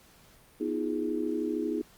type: chord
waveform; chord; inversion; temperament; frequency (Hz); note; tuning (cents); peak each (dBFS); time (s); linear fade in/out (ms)
sine; F half-diminished seventh; second; equal with one note detuned; 246.9 / 316.2 / 349.2 / 415.3; Cb4 / Eb4 / F4 / Ab4; 0 / +28 / 0 / 0; -35 / -31 / -36 / -34; 0.6-1.82; 10
effects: pink hiss -58 dBFS RMS until 1.97 s + Opus 48 kbps